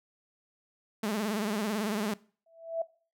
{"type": "tone with vibrato", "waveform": "sawtooth", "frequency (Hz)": 211.8, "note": "G#3", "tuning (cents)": 34, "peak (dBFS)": -25, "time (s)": [1.03, 2.14], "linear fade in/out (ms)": 5, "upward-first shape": "sine", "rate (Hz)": 18, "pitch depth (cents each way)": 100}
{"type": "tone with exponential growth", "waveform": "sine", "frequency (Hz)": 660, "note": "E5", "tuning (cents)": 2, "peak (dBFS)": -24, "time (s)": [2.46, 2.82], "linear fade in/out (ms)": 5, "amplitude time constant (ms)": 78}
{"effects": ["noise-tail reverb RT60 0.4 s tail -21 dB re dry"]}